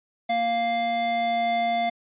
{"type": "tone pair together", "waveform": "square", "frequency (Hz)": [233.1, 698.5], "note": ["A#3", "F5"], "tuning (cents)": [0, 0], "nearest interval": "octave + perfect fifth", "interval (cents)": 1900, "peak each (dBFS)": [-34, -23], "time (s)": [0.29, 1.9], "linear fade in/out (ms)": 10, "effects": ["resampled to 8000 Hz"]}